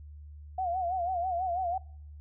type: tone with vibrato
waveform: sine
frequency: 720 Hz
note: F#5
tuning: 47 cents flat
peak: -28 dBFS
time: 0.58-1.78 s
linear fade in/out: 5 ms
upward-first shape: sine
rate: 6.1 Hz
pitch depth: 98 cents each way
effects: noise-tail reverb RT60 0.7 s tail -26 dB re dry + added 74 Hz sine -44 dBFS peak until 2.2 s